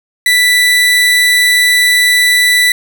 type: tone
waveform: 30% pulse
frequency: 1975.5 Hz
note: B6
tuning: in tune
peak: -4 dBFS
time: 0.26-2.72 s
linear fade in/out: 2 ms
effects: none